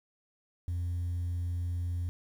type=tone; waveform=sine; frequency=87.31 Hz; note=F2; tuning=in tune; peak=-28 dBFS; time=0.68-2.09 s; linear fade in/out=0 ms; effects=tanh soft clip ceiling -29 dBFS + 10-bit